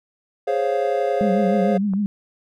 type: chord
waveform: triangle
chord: Db major seventh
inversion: second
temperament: equal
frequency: 415.3 / 523.3 / 554.4 / 698.5 Hz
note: Ab4 / C5 / Db5 / F5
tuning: 0 / 0 / 0 / 0 cents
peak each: -22 dBFS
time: 0.47-1.78 s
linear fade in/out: 10 ms
type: tone with vibrato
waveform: sine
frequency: 198.8 Hz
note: G3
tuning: 25 cents sharp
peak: -18 dBFS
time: 1.21-2.06 s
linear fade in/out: 0 ms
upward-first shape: triangle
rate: 6.6 Hz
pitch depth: 110 cents each way
type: click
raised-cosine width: 1 ms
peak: -23 dBFS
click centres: 1.936 s
effects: none